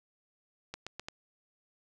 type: clicks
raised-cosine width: 0.2 ms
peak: -22 dBFS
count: 4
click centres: 0.74 / 0.866 / 0.996 / 1.085 s
effects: none